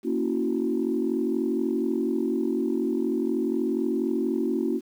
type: chord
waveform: sine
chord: F# dominant seventh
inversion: first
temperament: equal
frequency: 233.1 / 277.2 / 329.6 / 370 Hz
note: A#3 / C#4 / E4 / F#4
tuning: 0 / 0 / 0 / 0 cents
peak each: -28 dBFS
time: 0.03-4.81 s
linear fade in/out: 50 ms
effects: tanh soft clip ceiling -14 dBFS + 9-bit